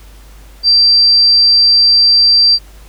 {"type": "tone", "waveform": "sine", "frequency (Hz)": 4700, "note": "D8", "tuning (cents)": 1, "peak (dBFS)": -5, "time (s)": [0.63, 2.59], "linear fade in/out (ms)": 50, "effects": ["added 50 Hz sine -35 dBFS peak until 2.88 s", "pink hiss -44 dBFS RMS until 2.88 s"]}